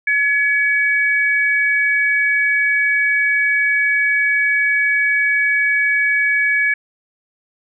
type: tone pair together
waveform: sine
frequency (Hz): 1697 / 2265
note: G#6 / C#7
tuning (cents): +37 / +37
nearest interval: perfect fourth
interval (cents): 500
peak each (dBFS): -16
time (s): 0.07-6.74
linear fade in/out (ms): 5
effects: none